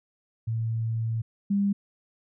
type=tone pair in turn; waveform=sine; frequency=113.2 / 200.2 Hz; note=A2 / G3; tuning=+50 / +37 cents; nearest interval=minor seventh; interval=987 cents; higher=second; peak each=-25 / -21 dBFS; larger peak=second; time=0.47-1.22 / 1.5-1.73 s; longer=first; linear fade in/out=10 ms; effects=none